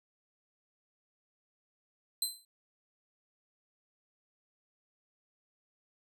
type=tone with exponential decay; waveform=20% pulse; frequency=4078 Hz; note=C8; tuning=45 cents flat; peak=-21 dBFS; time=2.22-2.45 s; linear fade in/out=2 ms; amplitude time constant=49 ms; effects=none